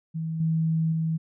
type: tone with level steps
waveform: sine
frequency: 161.3 Hz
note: E3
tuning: 37 cents flat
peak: -27 / -21 / -23 dBFS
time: 0.14-1.18 s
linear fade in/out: 20 ms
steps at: 0.4 / 0.92 s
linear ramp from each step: 5 ms
effects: none